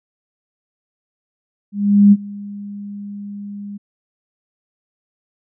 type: tone with ADSR envelope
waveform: sine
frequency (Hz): 203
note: G#3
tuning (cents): -39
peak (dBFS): -4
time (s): 1.72-3.78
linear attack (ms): 400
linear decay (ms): 43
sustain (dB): -23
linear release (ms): 16
effects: none